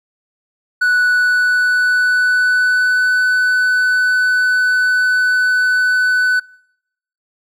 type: tone with pitch glide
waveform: triangle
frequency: 1480 to 1498.9 Hz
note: F#6 to F#6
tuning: 0 to +22 cents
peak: -9 dBFS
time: 0.81-6.4 s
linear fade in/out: 10 ms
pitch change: +22 cents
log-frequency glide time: 1.09-3.12 s
effects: noise-tail reverb RT60 0.8 s tail -26 dB re dry